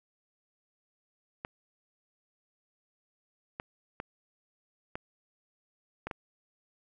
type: clicks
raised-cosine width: 0.5 ms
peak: -21 dBFS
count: 6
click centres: 1.449 / 3.599 / 4.001 / 4.955 / 6.07 / 6.112 s
effects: none